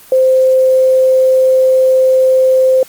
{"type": "tone with quantisation", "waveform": "sine", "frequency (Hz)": 520, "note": "C5", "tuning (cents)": -11, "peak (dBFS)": -6, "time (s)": [0.12, 2.83], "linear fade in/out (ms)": 2, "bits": 6, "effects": ["white hiss -39 dBFS RMS until 2.88 s", "Opus 24 kbps"]}